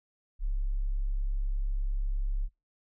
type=tone; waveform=sine; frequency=34.18 Hz; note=C#1; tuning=24 cents flat; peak=-27 dBFS; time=0.39-2.49 s; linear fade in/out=50 ms; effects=noise-tail reverb RT60 0.2 s tail -19 dB re dry